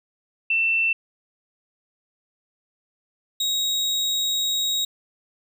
sine / 35% pulse tone pair in turn, 2680 / 3790 Hz, E7 / A#7, +28 / +28 cents, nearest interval tritone, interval 600 cents, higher second, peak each -18 / -19 dBFS, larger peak first, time 0.5-0.93 / 3.4-4.85 s, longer second, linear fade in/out 5 ms, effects none

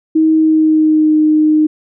sine tone with pitch glide, 316.6 to 307.8 Hz, D#4 to D#4, +30 to -19 cents, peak -7 dBFS, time 0.15-1.67 s, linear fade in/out 10 ms, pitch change -49 cents, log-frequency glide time 0.33-1.17 s, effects none

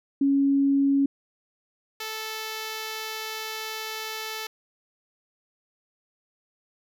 sine / 5% pulse tone pair in turn, 277.2 / 438.5 Hz, C#4 / A4, 0 / -6 cents, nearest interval minor sixth, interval 794 cents, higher second, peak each -18 / -20 dBFS, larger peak first, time 0.21-1.06 / 2-4.47 s, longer second, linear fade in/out 5 ms, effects none

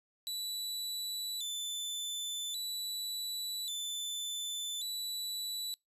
sawtooth tone with vibrato, 3729 Hz, A#7, in tune, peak -33 dBFS, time 0.27-5.74 s, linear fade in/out 0 ms, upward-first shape square, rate 0.44 Hz, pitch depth 100 cents each way, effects noise-tail reverb RT60 0.2 s tail -26 dB re dry + resampled to 32000 Hz

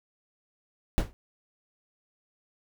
brown noise with exponential decay, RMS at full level -19 dBFS, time 0.98-1.13 s, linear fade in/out 0 ms, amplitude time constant 32 ms, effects none

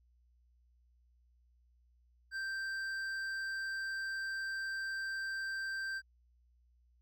triangle tone with hard clipping, 1568 Hz, G6, in tune, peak -38 dBFS, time 2.31-6.02 s, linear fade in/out 50 ms, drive 11 dB, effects added 60 Hz sine -66 dBFS peak until 7.01 s

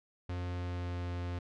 45% pulse tone with pitch glide, 89 to 88.03 Hz, F2 to F2, +33 to +14 cents, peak -35 dBFS, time 0.29-1.39 s, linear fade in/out 5 ms, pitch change -19 cents, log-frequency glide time 0.46-1.05 s, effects low-pass 4000 Hz 12 dB/octave

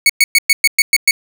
sawtooth tone bursts, 2222 Hz, C#7, 4 cents sharp, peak -3 dBFS, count 8, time 0.06-1.11 s, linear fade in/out 2 ms, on 35 ms, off 110 ms, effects none

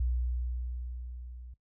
sine tone with level ramp, 61.2 Hz, B1, 15 cents flat, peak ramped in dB -25 to -44 dBFS, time 0-1.54 s, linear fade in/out 5 ms, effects noise-tail reverb RT60 0.1 s tail -17 dB re dry + tanh soft clip ceiling -22 dBFS

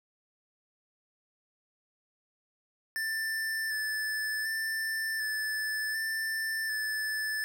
square tone with vibrato, 1760 Hz, A6, in tune, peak -31 dBFS, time 2.96-7.44 s, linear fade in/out 0 ms, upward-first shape square, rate 0.67 Hz, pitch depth 16 cents each way, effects none

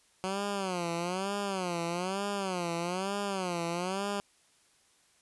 10% pulse tone with vibrato, 185 Hz, F#3, in tune, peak -23 dBFS, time 0.24-4.2 s, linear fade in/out 0 ms, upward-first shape sine, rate 1.1 Hz, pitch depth 160 cents each way, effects white hiss -66 dBFS RMS until 5.21 s + resampled to 24000 Hz

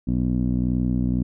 15% pulse tone with low-pass filter, 61.9 Hz, B1, 5 cents sharp, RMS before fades -22 dBFS, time 0.07-1.23 s, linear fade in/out 10 ms, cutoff 260 Hz, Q 2.6, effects none

